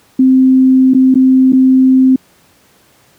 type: tone with dropouts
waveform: sine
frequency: 260.7 Hz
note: C4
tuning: 6 cents flat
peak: -4 dBFS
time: 0.19-2.16 s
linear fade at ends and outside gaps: 5 ms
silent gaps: 0.937-0.946 / 1.143-1.154 / 1.523-1.53 s
effects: pink hiss -49 dBFS RMS until 3.18 s + high-pass 100 Hz 12 dB/octave